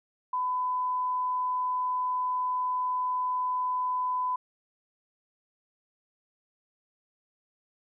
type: tone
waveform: sine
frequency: 1004 Hz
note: B5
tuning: 28 cents sharp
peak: -26 dBFS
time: 0.33-4.36 s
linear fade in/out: 5 ms
effects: none